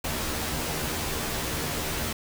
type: noise with comb filter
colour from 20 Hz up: pink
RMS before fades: -30 dBFS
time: 0.04-2.13 s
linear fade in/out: 5 ms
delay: 13 ms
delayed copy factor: +0.75
effects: none

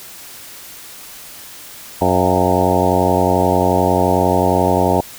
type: harmonic tone with a mistuned harmonic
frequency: 91.3 Hz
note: F#2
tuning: 23 cents flat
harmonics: 1 / 2 / 3 / 4 / 5 / 6 / 7 / 8 / 9 / 10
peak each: -21 / -21 / -21 / -21 / -21 / -21 / -21 / -21 / -21 / -21 dBFS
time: 2.01-5.01 s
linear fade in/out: 5 ms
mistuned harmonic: 8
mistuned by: -56 cents
effects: white hiss -36 dBFS RMS until 5.18 s

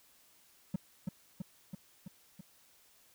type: tone with echo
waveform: triangle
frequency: 185 Hz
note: F#3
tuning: in tune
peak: -27 dBFS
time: 0.74-0.76 s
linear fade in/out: 5 ms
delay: 330 ms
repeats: 5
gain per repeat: -3 dB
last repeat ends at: 2.41 s
effects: white hiss -65 dBFS RMS until 3.14 s

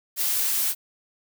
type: noise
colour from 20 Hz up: blue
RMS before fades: -24 dBFS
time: 0.16-0.75 s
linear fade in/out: 50 ms
effects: none

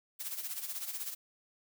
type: noise with tremolo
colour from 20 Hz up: blue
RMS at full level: -37 dBFS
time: 0.19-1.15 s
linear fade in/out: 20 ms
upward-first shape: sine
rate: 16 Hz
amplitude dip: 65%
effects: none

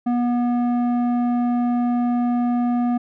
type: tone with low-pass filter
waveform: square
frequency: 242.2 Hz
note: B3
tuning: 34 cents flat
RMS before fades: -20 dBFS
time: 0.06-2.98 s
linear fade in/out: 10 ms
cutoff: 800 Hz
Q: 1
effects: none

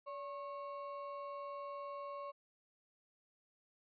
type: ring-modulated tone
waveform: triangle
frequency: 830.6 Hz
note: G#5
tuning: in tune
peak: -38 dBFS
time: 0.06-2.32 s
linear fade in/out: 20 ms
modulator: 259 Hz
effects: resampled to 11025 Hz

